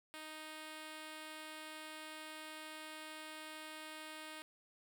5% pulse tone, 311.1 Hz, D#4, in tune, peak -36 dBFS, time 0.14-4.42 s, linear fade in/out 0 ms, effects none

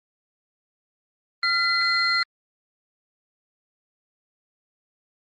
sine tone cluster, 1383 / 2016 / 4205 Hz, F6 / B6 / C8, -17 / +35 / +8 cents, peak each -23 dBFS, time 1.43-2.23 s, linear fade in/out 2 ms, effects tanh soft clip ceiling -11 dBFS + Opus 32 kbps

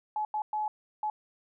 sine tone bursts at uneven times, 852 Hz, G#5, 44 cents sharp, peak -28 dBFS, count 4, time 0.16-0.25 / 0.34-0.42 / 0.53-0.68 / 1.03-1.1 s, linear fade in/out 2 ms, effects none

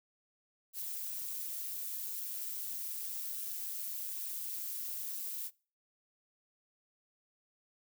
violet noise with amplitude modulation, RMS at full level -37 dBFS, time 0.73-5.51 s, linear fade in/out 50 ms, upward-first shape sine, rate 198 Hz, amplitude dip 70%, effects noise-tail reverb RT60 0.4 s tail -24 dB re dry

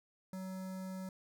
square tone with notch filter, 187.9 Hz, F#3, 27 cents sharp, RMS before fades -43 dBFS, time 0.33-1.09 s, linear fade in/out 2 ms, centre 2900 Hz, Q 0.86, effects none

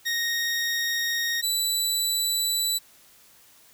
20% pulse tone pair in turn, 1864.7 / 3963 Hz, A#6 / B7, 0 / +5 cents, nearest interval octave + minor second, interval 1305 cents, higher second, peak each -19 / -17 dBFS, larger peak second, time 0.05-1.42 / 1.42-2.79 s, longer neither, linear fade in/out 20 ms, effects white hiss -55 dBFS RMS until 3.73 s

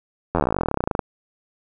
slowing click train, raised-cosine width 1 ms, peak -6 dBFS, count 29, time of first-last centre 0.35-0.992 s, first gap 11 ms, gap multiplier 1.05, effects none

